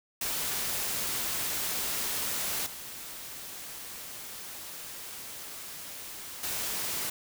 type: noise with level steps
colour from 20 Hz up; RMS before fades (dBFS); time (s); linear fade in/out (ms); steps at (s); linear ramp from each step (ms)
white; -32 / -42 / -33; 0.21-7.1; 5; 2.66 / 6.43; 5
effects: none